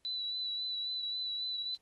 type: tone with vibrato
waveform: sine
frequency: 3964 Hz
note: B7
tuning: 6 cents sharp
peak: -34 dBFS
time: 0.05-1.75 s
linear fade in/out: 0 ms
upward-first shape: sine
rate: 3.7 Hz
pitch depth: 25 cents each way
effects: pink hiss -75 dBFS RMS until 1.81 s + AAC 32 kbps